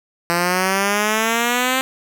5% pulse exponential sweep, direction up, 170 to 263.9 Hz, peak -5 dBFS, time 0.3-1.81 s, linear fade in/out 0 ms, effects none

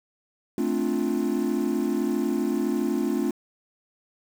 triangle chord, D minor seventh, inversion second, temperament equal, 220 / 261.6 / 293.7 / 349.2 Hz, A3 / C4 / D4 / F4, 0 / 0 / 0 / 0 cents, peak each -26 dBFS, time 0.58-3.31 s, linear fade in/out 2 ms, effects tanh soft clip ceiling -10 dBFS + 7-bit

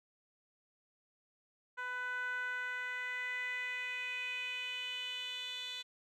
10% pulse tone with band-pass filter sweep, 498.8 Hz, B4, 17 cents sharp, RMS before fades -40 dBFS, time 1.77-5.83 s, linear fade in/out 20 ms, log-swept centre 1300 to 3700 Hz, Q 4.5, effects none

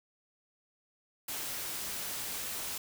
white noise, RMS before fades -38 dBFS, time 1.28-2.78 s, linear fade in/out 5 ms, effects none

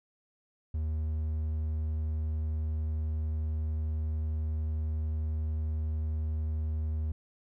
triangle tone, 77.78 Hz, D#2, in tune, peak -27 dBFS, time 0.74-7.12 s, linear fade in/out 5 ms, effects none

